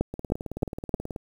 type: two click trains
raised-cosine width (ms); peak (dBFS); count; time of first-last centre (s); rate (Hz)
2; -9 / -20; 4 / 20; 0.01-0.942 / 0.14-1.162; 3.22 / 18.6
effects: 8-bit